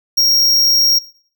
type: tone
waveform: square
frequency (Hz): 5588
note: F8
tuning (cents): 0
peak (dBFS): -10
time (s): 0.17-0.99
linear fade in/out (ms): 10
effects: noise-tail reverb RT60 0.5 s tail -20 dB re dry